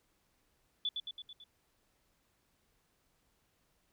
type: tone with echo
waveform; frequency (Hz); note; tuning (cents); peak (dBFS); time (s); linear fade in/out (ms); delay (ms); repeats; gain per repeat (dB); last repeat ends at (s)
sine; 3463; A7; -28; -31; 0.85-0.89; 2; 110; 5; -4; 1.44
effects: pink hiss -75 dBFS RMS until 3.92 s